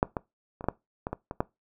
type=clicks; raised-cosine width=1 ms; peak=-6 / -15 / -24 / -20 / -10 / -17 / -17 / -20 / -11 dBFS; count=9; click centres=0.029 / 0.168 / 0.609 / 0.642 / 0.686 / 1.069 / 1.13 / 1.311 / 1.405 s; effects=noise-tail reverb RT60 0.2 s tail -21 dB re dry